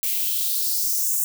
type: noise with high-pass filter sweep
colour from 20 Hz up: violet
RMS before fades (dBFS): -23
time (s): 0.03-1.24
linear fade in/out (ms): 0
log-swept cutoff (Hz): 2300 to 7800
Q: 2.8
effects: none